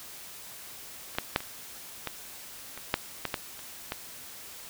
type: clicks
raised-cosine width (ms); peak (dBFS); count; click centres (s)
0.3; -27 / -10 / -7 / -24 / -15 / -24 / -7 / -13 / -12 / -29 / -15; 11; 1.151 / 1.185 / 1.361 / 1.405 / 2.073 / 2.776 / 2.941 / 3.253 / 3.342 / 3.592 / 3.921
effects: white hiss -45 dBFS RMS until 4.69 s